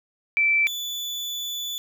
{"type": "tone pair in turn", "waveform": ["sine", "35% pulse"], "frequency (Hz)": [2329, 3472], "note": ["D7", "A7"], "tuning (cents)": [-15, -24], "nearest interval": "perfect fifth", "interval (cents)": 691, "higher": "second", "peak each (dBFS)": [-17, -26], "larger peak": "first", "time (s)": [[0.37, 0.67], [0.67, 1.78]], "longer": "second", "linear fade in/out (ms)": 0, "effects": []}